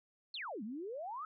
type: exponential two-way sweep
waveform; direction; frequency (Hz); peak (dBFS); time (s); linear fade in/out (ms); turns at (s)
sine; down then up; 4435 to 197.6 to 1322; -40; 0.34-1.25; 2; 0.63
effects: none